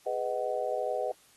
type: chord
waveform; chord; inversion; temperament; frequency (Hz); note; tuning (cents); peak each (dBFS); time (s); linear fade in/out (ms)
sine; G# minor seventh; none; just; 415.3 / 498.4 / 623 / 747.5; G#4 / B4 / D#5 / F#5; 0 / +16 / +2 / +17; -37 / -33 / -33 / -35; 0.06-1.12; 5
effects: white hiss -61 dBFS RMS until 1.36 s + AAC 32 kbps